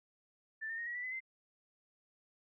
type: tone with pitch steps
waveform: sine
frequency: 1768 / 1815.6 / 1864.5 / 1914.7 / 1966.3 / 2019 / 2074 Hz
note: A6 / A#6 / A#6 / A#6 / B6 / B6 / C7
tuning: +8 / -46 / 0 / +46 / -8 / +38 / -16 cents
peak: -38 dBFS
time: 0.61-1.205 s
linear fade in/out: 20 ms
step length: 85 ms
effects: none